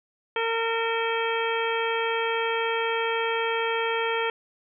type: harmonic tone with a mistuned harmonic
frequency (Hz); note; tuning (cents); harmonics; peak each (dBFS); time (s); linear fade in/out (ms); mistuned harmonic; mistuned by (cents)
456.4; A#4; -37; 1 / 2 / 3 / 4 / 5 / 6 / 7; -27 / -30 / -32 / -33 / -34 / -35 / -35; 0.36-4.3; 2; 6; -85
effects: none